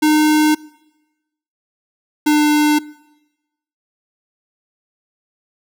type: tone pair in turn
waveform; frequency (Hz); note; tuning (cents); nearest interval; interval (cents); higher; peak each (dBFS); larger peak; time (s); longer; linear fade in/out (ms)
square; 305.6 / 299.8; D#4 / D4; -31 / +36; unison; 33; first; -11; neither; 0.02-0.55 / 2.26-2.79; neither; 10
effects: noise-tail reverb RT60 1.0 s tail -22 dB re dry